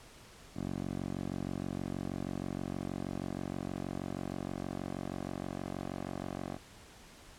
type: tone with band-pass filter sweep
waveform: 10% pulse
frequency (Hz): 46.31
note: F#1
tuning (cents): +2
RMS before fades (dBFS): -39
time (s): 0.54-6.59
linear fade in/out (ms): 50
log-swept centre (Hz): 280 to 520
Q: 0.79
effects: pink hiss -55 dBFS RMS until 7.38 s + low-pass 10000 Hz 12 dB/octave